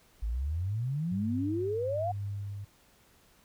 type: exponential sweep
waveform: sine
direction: up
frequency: 51.1 to 740 Hz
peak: -29 dBFS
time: 0.22-2.12 s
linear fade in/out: 10 ms
type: tone with tremolo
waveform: sine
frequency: 100.7 Hz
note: G2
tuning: 47 cents sharp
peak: -32 dBFS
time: 1.11-2.65 s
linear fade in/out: 10 ms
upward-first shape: triangle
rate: 1.1 Hz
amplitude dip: 55%
effects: pink hiss -63 dBFS RMS until 3.44 s